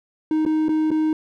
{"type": "tone with dropouts", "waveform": "triangle", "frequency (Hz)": 312, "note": "D#4", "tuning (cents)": 5, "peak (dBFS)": -15, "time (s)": [0.31, 1.13], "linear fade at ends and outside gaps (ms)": 2, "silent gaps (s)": [[0.452, 0.462], [0.684, 0.691], [0.906, 0.914]], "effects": []}